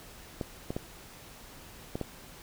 clicks, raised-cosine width 2 ms, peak -19 dBFS, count 5, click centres 0.412 / 0.705 / 0.765 / 1.955 / 2.013 s, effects pink hiss -50 dBFS RMS until 2.42 s

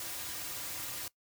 white noise with comb filter, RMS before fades -40 dBFS, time 0-1.08 s, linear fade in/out 2 ms, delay 4.6 ms, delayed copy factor -0.6, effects noise-tail reverb RT60 0.1 s tail -20 dB re dry

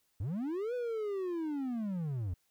triangle linear two-way sweep, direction up then down, 80.6 to 501 to 80.6 Hz, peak -31 dBFS, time 0.2-2.34 s, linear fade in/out 5 ms, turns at 0.74 s, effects white hiss -75 dBFS RMS until 2.5 s

